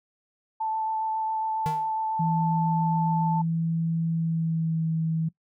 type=tone with vibrato; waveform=sine; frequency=880 Hz; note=A5; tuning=in tune; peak=-25 dBFS; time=0.6-3.42 s; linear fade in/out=10 ms; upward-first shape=sine; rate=7.3 Hz; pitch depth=11 cents each way
type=tone with exponential decay; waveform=square; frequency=155.56 Hz; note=D#3; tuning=in tune; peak=-25 dBFS; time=1.66-1.92 s; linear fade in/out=0 ms; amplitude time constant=55 ms
type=tone with pitch glide; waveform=sine; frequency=164.6 to 161.49 Hz; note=E3 to E3; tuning=-2 to -35 cents; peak=-23 dBFS; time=2.19-5.29 s; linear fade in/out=10 ms; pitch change=-33 cents; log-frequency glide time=4.1-4.86 s
effects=noise-tail reverb RT60 0.1 s tail -21 dB re dry